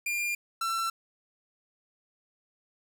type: tone pair in turn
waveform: 45% pulse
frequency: 2401 / 1344.2 Hz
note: D7 / E6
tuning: +38 / +33 cents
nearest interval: minor seventh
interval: 1005 cents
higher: first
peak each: -28 dBFS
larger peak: neither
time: 0.06-0.35 / 0.61-0.9 s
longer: neither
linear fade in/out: 5 ms
effects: none